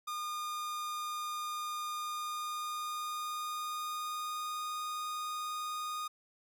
45% pulse tone with pitch glide, 1217 to 1231.9 Hz, D#6 to D#6, -39 to -18 cents, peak -36 dBFS, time 0.07-6.08 s, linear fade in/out 10 ms, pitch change +21 cents, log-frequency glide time 1.97-4.73 s, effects none

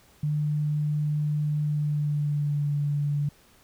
sine tone with pitch glide, 149.6 to 145.17 Hz, D3 to D3, +32 to -20 cents, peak -23 dBFS, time 0.23-3.29 s, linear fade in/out 5 ms, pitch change -52 cents, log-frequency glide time 1.62-2.73 s, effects pink hiss -58 dBFS RMS until 3.63 s

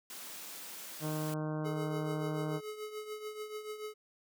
white high-pass noise, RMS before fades -46 dBFS, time 0.1-1.34 s, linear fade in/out 2 ms, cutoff 160 Hz, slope 48 dB/octave
harmonic tone, 154.2 Hz, D#3, 15 cents flat, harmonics 1 / 2 / 3 / 4 / 5 / 6 / 7 / 8 / 9 / 10, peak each -36 / -39 / -44 / -43 / -50 / -51 / -49 / -55 / -55 / -55 dBFS, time 1-2.61 s, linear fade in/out 50 ms
square tone with tremolo, 426.4 Hz, G#4, 46 cents sharp, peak -38 dBFS, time 1.64-3.94 s, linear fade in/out 20 ms, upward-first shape triangle, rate 6.9 Hz, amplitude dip 70%
effects none

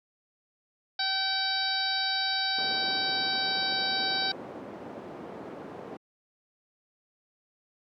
harmonic tone, 769 Hz, G5, 33 cents flat, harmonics 1 / 2 / 3 / 4 / 5 / 6 / 7, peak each -34 / -33 / -40 / -41 / -31 / -31 / -41 dBFS, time 0.99-4.32 s, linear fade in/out 5 ms
white low-pass noise, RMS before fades -40 dBFS, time 2.58-5.97 s, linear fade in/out 5 ms, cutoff 530 Hz, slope 12 dB/octave
effects high-pass 200 Hz 12 dB/octave

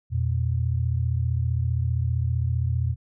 sine tone pair together, 85.2 / 120.49 Hz, F2 / B2, -42 / -42 cents, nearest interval tritone, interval 600 cents, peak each -24 dBFS, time 0.1-2.96 s, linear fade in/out 50 ms, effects none

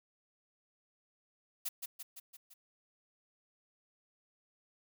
blue noise with echo, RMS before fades -37 dBFS, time 1.65-1.69 s, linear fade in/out 10 ms, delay 170 ms, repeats 5, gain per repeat -4 dB, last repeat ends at 2.54 s, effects none

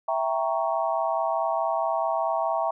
sine chord, E diminished seventh, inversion none, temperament equal, 659.3 / 784 / 932.3 / 1108.7 Hz, E5 / G5 / Bb5 / Db6, 0 / 0 / 0 / 0 cents, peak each -26 / -29 / -29 / -31 dBFS, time 0.08-2.71 s, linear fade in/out 5 ms, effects none

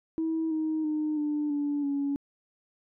sine tone with pitch steps, 322.6 / 314 / 305.6 / 297.4 / 289.4 / 281.7 Hz, E4 / D#4 / D#4 / D4 / D4 / C#4, -37 / +16 / -31 / +22 / -25 / +28 cents, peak -25 dBFS, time 0.18-2.16 s, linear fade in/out 0 ms, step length 330 ms, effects tanh soft clip ceiling -22 dBFS

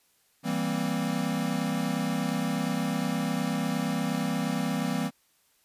square chord, C dominant seventh, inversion first, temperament equal, 164.81 / 196 / 233.1 / 261.6 Hz, E3 / G3 / Bb3 / C4, 0 / 0 / 0 / 0 cents, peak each -33 dBFS, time 0.43-5.11 s, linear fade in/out 50 ms, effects white hiss -67 dBFS RMS until 5.64 s + resampled to 32000 Hz

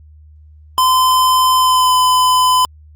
square tone with pitch glide, 1026 to 1012.5 Hz, C6 to B5, -34 to +43 cents, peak -10 dBFS, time 0.78-2.65 s, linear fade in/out 0 ms, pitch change -23 cents, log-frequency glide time 1.57-1.94 s, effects added 76 Hz sine -39 dBFS peak until 2.95 s + Opus 48 kbps

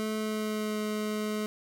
25% pulse tone with pitch glide, 216.5 to 212.9 Hz, A3 to G#3, -28 to +43 cents, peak -26 dBFS, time 0-1.46 s, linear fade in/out 0 ms, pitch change -29 cents, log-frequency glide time 0.17-0.79 s, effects none

